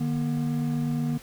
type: tone pair together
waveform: triangle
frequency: 150.9 / 239.5 Hz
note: D3 / A#3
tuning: +47 / +47 cents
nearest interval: minor sixth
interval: 800 cents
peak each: -25 dBFS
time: 0-1.18 s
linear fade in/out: 10 ms
effects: pink hiss -48 dBFS RMS until 1.22 s